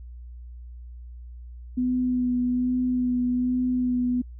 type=tone with vibrato; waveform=sine; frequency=249.5 Hz; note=B3; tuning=18 cents sharp; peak=-21 dBFS; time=1.77-4.22 s; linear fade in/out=10 ms; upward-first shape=sine; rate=1.2 Hz; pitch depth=17 cents each way; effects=added 60 Hz sine -38 dBFS peak until 4.39 s